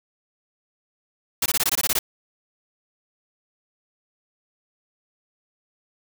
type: noise bursts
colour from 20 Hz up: white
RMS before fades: -21 dBFS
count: 10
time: 1.42-1.99 s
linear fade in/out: 5 ms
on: 39 ms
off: 20 ms
effects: none